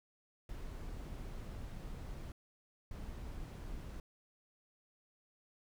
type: noise bursts at uneven times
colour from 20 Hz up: brown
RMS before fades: -45 dBFS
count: 2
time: 0.49-2.32 / 2.91-4 s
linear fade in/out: 2 ms
effects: none